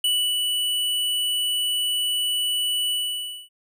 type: tone with ADSR envelope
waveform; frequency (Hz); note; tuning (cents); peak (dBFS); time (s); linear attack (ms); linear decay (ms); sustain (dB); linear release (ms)
square; 2960; F#7; 0; -19; 0.04-3.49; 4; 300; -3; 580
effects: none